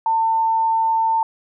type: tone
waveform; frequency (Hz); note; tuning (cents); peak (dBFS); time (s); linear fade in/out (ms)
sine; 898; A5; +35; -15; 0.06-1.23; 2
effects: none